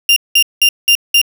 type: tone bursts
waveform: 35% pulse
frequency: 2794 Hz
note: F7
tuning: in tune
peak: -5 dBFS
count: 5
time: 0.09-1.215 s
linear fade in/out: 2 ms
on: 73 ms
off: 190 ms
effects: none